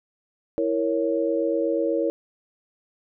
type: chord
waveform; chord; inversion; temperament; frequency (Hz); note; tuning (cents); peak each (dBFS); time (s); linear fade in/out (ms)
sine; A# diminished; second; equal; 329.6 / 466.2 / 554.4; E4 / A#4 / C#5; 0 / 0 / 0; -25; 0.58-2.1; 0
effects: none